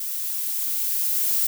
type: noise with level ramp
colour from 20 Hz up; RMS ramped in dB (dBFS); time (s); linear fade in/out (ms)
violet; -29 to -21; 0-1.47; 5
effects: none